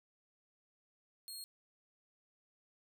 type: tone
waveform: 20% pulse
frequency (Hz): 4266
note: C8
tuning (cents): +33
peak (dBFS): -39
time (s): 1.28-1.44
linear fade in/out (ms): 0
effects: none